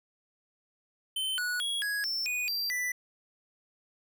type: tone with pitch steps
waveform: square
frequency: 3077 / 1467 / 3321 / 1664 / 5380 / 2475 / 4714 / 1981 Hz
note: G7 / F#6 / G#7 / G#6 / E8 / D#7 / D8 / B6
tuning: -33 / -15 / -1 / +3 / +34 / -10 / +6 / +5 cents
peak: -30 dBFS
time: 1.16-2.92 s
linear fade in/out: 5 ms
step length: 220 ms
effects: none